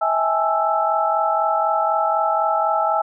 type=tone cluster; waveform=sine; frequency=648 / 813 / 857 / 1321 Hz; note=E5 / G#5 / A5 / E6; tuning=-30 / -37 / -46 / +3 cents; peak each=-22 dBFS; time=0.01-3.02 s; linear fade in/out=10 ms; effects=none